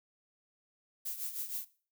violet noise with tremolo, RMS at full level -36 dBFS, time 1.05-1.65 s, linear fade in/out 10 ms, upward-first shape triangle, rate 6.4 Hz, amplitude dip 75%, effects noise-tail reverb RT60 0.4 s tail -18 dB re dry

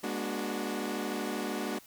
sawtooth chord, G# half-diminished seventh, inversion none, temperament equal with one note detuned, 207.7 / 240.7 / 293.7 / 370 Hz, G#3 / B3 / D4 / F#4, 0 / -44 / 0 / 0 cents, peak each -34 dBFS, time 0.03-1.79 s, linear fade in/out 10 ms, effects white hiss -56 dBFS RMS until 1.86 s

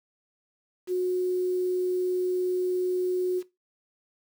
sine tone with quantisation, 364.2 Hz, F#4, 27 cents flat, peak -23 dBFS, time 0.87-3.43 s, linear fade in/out 50 ms, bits 8, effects noise-tail reverb RT60 0.2 s tail -17 dB re dry

